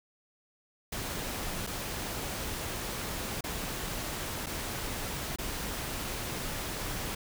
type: noise with dropouts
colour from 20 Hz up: pink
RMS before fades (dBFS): -36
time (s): 0.92-7.15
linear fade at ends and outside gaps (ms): 5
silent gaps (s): 1.667-1.671 / 3.409-3.439 / 4.461-4.466 / 5.361-5.385
effects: none